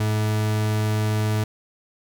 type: tone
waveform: 40% pulse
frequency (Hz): 107.3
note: A2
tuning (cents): -43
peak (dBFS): -19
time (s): 0-1.44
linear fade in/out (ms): 5
effects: none